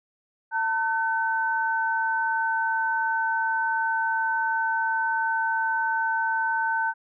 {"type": "tone pair together", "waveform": "sine", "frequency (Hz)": [899.3, 1522], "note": ["A5", "F#6"], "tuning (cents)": [38, 48], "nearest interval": "major sixth", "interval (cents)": 910, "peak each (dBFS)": -25, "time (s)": [0.51, 6.94], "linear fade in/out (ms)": 50, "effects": []}